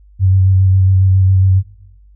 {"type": "tone with vibrato", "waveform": "sine", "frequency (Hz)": 94.7, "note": "F#2", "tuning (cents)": 41, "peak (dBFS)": -7, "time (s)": [0.19, 1.63], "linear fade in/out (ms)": 50, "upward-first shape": "square", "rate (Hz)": 7.3, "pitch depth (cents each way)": 17, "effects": ["noise-tail reverb RT60 0.8 s tail -19 dB re dry", "added 50 Hz sine -41 dBFS peak until 2.15 s"]}